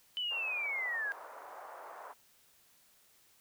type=linear sweep; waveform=sine; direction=down; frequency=3029 to 1600 Hz; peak=-33 dBFS; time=0.17-1.12 s; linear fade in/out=0 ms
type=band-pass noise; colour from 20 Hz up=white; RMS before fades=-49 dBFS; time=0.3-2.14 s; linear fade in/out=20 ms; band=540 to 1200 Hz; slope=24 dB/octave
effects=white hiss -66 dBFS RMS until 3.4 s